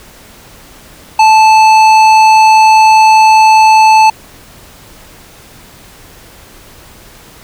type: tone with tanh clipping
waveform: sine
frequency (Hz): 875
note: A5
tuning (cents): -10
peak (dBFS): -4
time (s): 1.19-4.1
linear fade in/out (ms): 5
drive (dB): 14
effects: pink hiss -37 dBFS RMS until 7.43 s